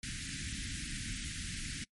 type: band-stop noise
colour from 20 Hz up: pink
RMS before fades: -40 dBFS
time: 0.03-1.84 s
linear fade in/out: 2 ms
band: 290 to 1600 Hz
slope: 48 dB/octave
effects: noise-tail reverb RT60 0.1 s tail -23 dB re dry + MP3 48 kbps